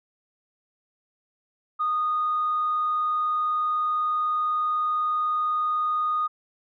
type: tone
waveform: sine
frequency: 1234 Hz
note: D#6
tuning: 15 cents flat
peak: -21 dBFS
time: 1.79-6.28 s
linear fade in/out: 20 ms
effects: tanh soft clip ceiling -17 dBFS